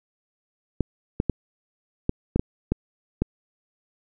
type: clicks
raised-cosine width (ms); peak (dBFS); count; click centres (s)
3; -8; 8; 0.807 / 1.201 / 1.297 / 2.094 / 2.36 / 2.395 / 2.72 / 3.22
effects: none